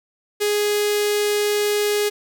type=tone with notch filter; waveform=sawtooth; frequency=415.3 Hz; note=G#4; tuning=in tune; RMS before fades=-20 dBFS; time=0.4-2.1 s; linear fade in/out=20 ms; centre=1000 Hz; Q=0.7; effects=none